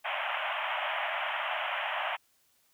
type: band-pass noise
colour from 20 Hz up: pink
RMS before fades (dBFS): -33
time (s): 0.04-2.17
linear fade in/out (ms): 20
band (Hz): 600 to 3200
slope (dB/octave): 96
effects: white hiss -69 dBFS RMS until 2.73 s